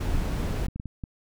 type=noise; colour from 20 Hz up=brown; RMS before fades=-27 dBFS; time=0-0.67 s; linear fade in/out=10 ms
type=clicks; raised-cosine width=5 ms; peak=-22 dBFS; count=7; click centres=0.509 / 0.597 / 0.684 / 0.76 / 0.799 / 0.857 / 1.038 s
effects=none